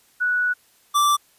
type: tone pair in turn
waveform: sine / square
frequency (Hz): 1473 / 1169.1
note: F#6 / D6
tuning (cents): -8 / -8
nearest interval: major third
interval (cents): 400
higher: first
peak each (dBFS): -18 / -16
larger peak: second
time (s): 0.2-0.54 / 0.94-1.17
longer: first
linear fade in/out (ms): 20
effects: white hiss -58 dBFS RMS until 1.38 s + resampled to 32000 Hz